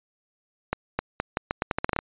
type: accelerating click train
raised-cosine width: 0.5 ms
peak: -9 dBFS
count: 13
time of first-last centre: 0.73-1.989 s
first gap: 260 ms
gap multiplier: 0.81
effects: resampled to 8000 Hz